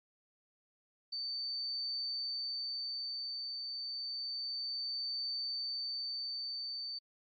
sine tone with tremolo, 4564 Hz, C#8, 50 cents sharp, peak -35 dBFS, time 1.12-6.99 s, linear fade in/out 10 ms, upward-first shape triangle, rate 0.3 Hz, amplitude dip 35%, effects AAC 64 kbps

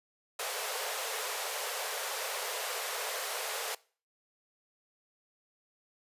pink high-pass noise, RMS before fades -36 dBFS, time 0.39-3.75 s, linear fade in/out 5 ms, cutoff 420 Hz, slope 96 dB/octave, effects noise-tail reverb RT60 0.4 s tail -22 dB re dry + resampled to 32000 Hz

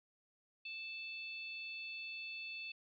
harmonic tone, 879 Hz, A5, 2 cents flat, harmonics 3 / 4 / 5, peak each -44 / -54 / -53 dBFS, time 0.65-2.72 s, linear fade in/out 5 ms, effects none

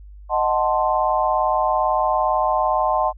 sine chord, D# diminished seventh, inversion none, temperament equal, 622.3 / 740 / 880 / 1046.5 Hz, D#5 / F#5 / A5 / C6, 0 / 0 / 0 / 0 cents, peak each -22 dBFS, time 0.29-3.13 s, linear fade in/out 50 ms, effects added 50 Hz sine -38 dBFS peak until 3.17 s

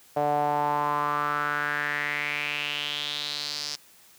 sawtooth tone with band-pass filter sweep, 146.9 Hz, D3, 1 cent sharp, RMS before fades -28 dBFS, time 0.16-3.76 s, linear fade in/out 10 ms, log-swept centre 660 to 5200 Hz, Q 4.8, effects white hiss -55 dBFS RMS until 4.18 s + high-pass 80 Hz 12 dB/octave

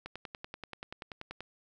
click train, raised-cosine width 0.3 ms, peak -25 dBFS, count 15, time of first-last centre 0.06-1.406 s, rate 10.4 Hz, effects none

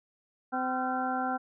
harmonic tone with a mistuned harmonic, 256.7 Hz, C4, 33 cents flat, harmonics 1 / 2 / 3 / 4 / 5 / 6, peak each -34 / -40 / -31 / -41 / -35 / -41 dBFS, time 0.52-1.38 s, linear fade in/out 20 ms, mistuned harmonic 5, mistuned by +110 cents, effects none

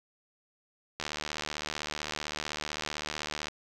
click train, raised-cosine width 0.2 ms, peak -16 dBFS, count 189, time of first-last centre 1-3.483 s, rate 75.7 Hz, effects none

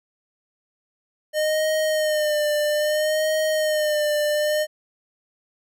square tone with vibrato, 610 Hz, D#5, 34 cents flat, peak -20 dBFS, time 1.33-4.67 s, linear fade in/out 50 ms, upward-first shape sine, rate 0.61 Hz, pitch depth 41 cents each way, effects none

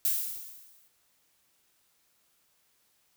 violet noise with exponential decay, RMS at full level -25 dBFS, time 0.05-0.88 s, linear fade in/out 1 ms, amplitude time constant 180 ms, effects white hiss -70 dBFS RMS until 3.16 s

